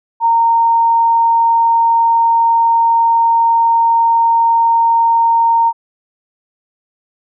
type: tone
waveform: sine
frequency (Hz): 922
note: A#5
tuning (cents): -19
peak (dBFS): -8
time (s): 0.2-5.73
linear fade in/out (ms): 50
effects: none